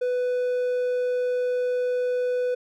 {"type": "tone", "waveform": "triangle", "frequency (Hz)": 496.9, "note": "B4", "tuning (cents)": 11, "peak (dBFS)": -20, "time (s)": [0.01, 2.55], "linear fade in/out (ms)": 10, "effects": []}